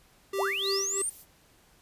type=noise; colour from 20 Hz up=violet; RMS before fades=-46 dBFS; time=0.33-1.26 s; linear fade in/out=50 ms
type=tone with tremolo; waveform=square; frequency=392 Hz; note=G4; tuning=in tune; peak=-28 dBFS; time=0.33-1.02 s; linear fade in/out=5 ms; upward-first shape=sine; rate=3.1 Hz; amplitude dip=85%
type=linear sweep; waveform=sine; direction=up; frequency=431.7 to 9280 Hz; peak=-28 dBFS; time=0.38-1.1 s; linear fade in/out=10 ms
effects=pink hiss -61 dBFS RMS until 1.81 s + resampled to 32000 Hz